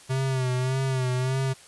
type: tone with vibrato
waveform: square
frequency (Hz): 130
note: C3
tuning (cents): -11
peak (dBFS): -24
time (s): 0.09-1.54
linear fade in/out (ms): 20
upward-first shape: sine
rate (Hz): 1.7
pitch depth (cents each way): 53
effects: white hiss -50 dBFS RMS until 1.67 s + resampled to 24000 Hz